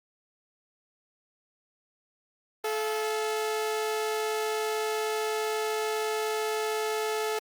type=tone pair together; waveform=sawtooth; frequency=432.7 / 687 Hz; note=A4 / F5; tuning=-29 / -29 cents; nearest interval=minor sixth; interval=800 cents; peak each=-24 / -34 dBFS; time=2.64-7.39 s; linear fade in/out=5 ms; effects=Opus 32 kbps